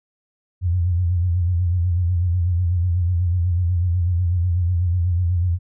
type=tone with vibrato; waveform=sine; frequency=88.1 Hz; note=F2; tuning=16 cents sharp; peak=-16 dBFS; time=0.61-5.59 s; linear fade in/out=50 ms; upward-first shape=sine; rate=8.1 Hz; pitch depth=78 cents each way; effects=none